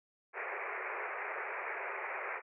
white band-pass noise, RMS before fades -40 dBFS, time 0.33-2.42 s, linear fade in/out 50 ms, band 370 to 2400 Hz, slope 96 dB/octave, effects none

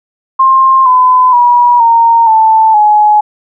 sine tone with pitch steps, 1059 / 1011.8 / 966.6 / 923.5 / 882.3 / 843 Hz, C6 / B5 / B5 / A#5 / A5 / G#5, +21 / +42 / -38 / -16 / +5 / +26 cents, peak -3 dBFS, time 0.39-3.21 s, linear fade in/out 10 ms, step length 470 ms, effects none

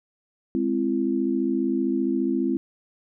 sine chord, Ab augmented, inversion none, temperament equal with one note detuned, 207.7 / 261.6 / 336.6 Hz, Ab3 / C4 / E4, 0 / 0 / +36 cents, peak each -28 / -24 / -25 dBFS, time 0.55-2.57 s, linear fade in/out 0 ms, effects none

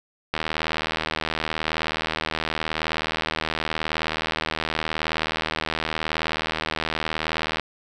click train, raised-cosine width 0.3 ms, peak -8 dBFS, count 575, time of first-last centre 0.34-7.597 s, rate 79.1 Hz, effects none

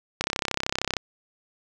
click train, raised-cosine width 0.2 ms, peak -7 dBFS, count 26, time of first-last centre 0.21-0.968 s, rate 33 Hz, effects none

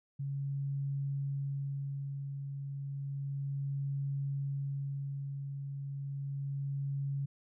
sine tone with tremolo, 139.1 Hz, C#3, 6 cents sharp, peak -32 dBFS, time 0.19-7.26 s, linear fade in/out 10 ms, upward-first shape sine, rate 0.32 Hz, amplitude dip 45%, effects none

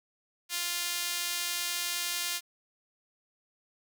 sawtooth tone with high-pass filter, 349.2 Hz, F4, in tune, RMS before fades -33 dBFS, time 0.49-2.41 s, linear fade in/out 50 ms, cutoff 3000 Hz, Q 0.67, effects none

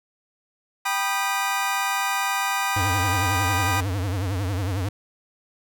25% pulse chord, G augmented, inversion none, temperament just, 784 / 980 / 1225 Hz, G5 / B5 / D#6, 0 / -14 / -27 cents, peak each -23 dBFS, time 0.85-3.81 s, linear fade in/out 10 ms
square tone with vibrato, 95.5 Hz, G2, 45 cents flat, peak -24 dBFS, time 2.76-4.89 s, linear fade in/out 5 ms, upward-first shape triangle, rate 11 Hz, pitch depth 180 cents each way
effects none

